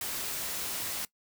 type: noise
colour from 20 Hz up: white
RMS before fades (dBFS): -35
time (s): 0.01-1.05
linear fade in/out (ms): 2
effects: noise-tail reverb RT60 0.1 s tail -20 dB re dry